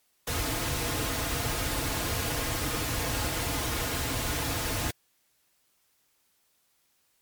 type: noise with comb filter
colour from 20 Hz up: pink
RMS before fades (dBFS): -30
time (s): 0.27-4.91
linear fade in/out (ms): 5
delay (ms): 5.2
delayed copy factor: -0.6
effects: white hiss -70 dBFS RMS until 7.21 s + MP3 96 kbps